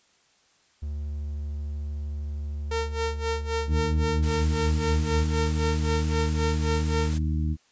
triangle tone with vibrato, 73.42 Hz, D2, in tune, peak -27 dBFS, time 0.82-5.24 s, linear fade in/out 10 ms, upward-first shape sine, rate 13 Hz, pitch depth 8 cents each way
sawtooth tone with tremolo, 455.6 Hz, A#4, 40 cents flat, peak -21 dBFS, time 2.71-7.14 s, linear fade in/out 5 ms, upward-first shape sine, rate 3.8 Hz, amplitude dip 90%
harmonic tone, 77.5 Hz, D#2, 6 cents flat, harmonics 1 / 2 / 3 / 4, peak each -24 / -30 / -34 / -36 dBFS, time 3.67-7.57 s, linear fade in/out 50 ms
white noise, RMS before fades -39 dBFS, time 4.22-7.19 s, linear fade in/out 20 ms
effects white hiss -63 dBFS RMS until 7.71 s + resampled to 16000 Hz

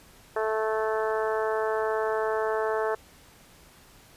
harmonic tone, 218.7 Hz, A3, 10 cents flat, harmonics 2 / 3 / 4 / 5 / 6 / 7 / 8, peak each -27 / -31 / -33 / -35 / -37 / -38 / -39 dBFS, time 0.36-2.95 s, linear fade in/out 5 ms, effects pink hiss -54 dBFS RMS until 4.16 s + resampled to 32000 Hz

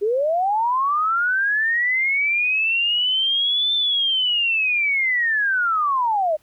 sine linear two-way sweep, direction up then down, 392 to 3567 to 593 Hz, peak -17 dBFS, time 0.01-6.37 s, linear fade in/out 20 ms, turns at 3.74 s, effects pink hiss -60 dBFS RMS until 6.42 s

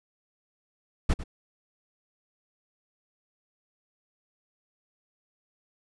brown noise with echo, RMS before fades -20 dBFS, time 1.09-1.14 s, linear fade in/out 10 ms, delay 99 ms, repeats 1, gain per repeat -14 dB, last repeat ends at 1.239 s, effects resampled to 22050 Hz

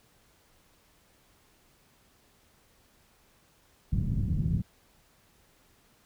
white low-pass noise, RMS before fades -28 dBFS, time 3.92-4.62 s, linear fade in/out 10 ms, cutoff 170 Hz, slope 24 dB/octave, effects pink hiss -64 dBFS RMS until 6.05 s

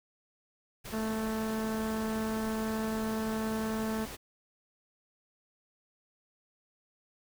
pink noise, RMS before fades -43 dBFS, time 0.84-4.17 s, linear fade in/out 20 ms
harmonic tone, 220 Hz, A3, in tune, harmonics 1 / 2 / 3 / 4 / 5 / 6 / 7 / 8, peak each -32 / -38 / -42 / -44 / -46 / -48 / -49 / -50 dBFS, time 0.92-4.06 s, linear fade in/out 20 ms
effects none

